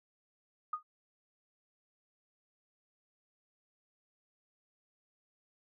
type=tone with exponential decay; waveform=sine; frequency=1235 Hz; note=D#6; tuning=13 cents flat; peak=-29 dBFS; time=0.73-0.83 s; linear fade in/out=5 ms; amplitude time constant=21 ms; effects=none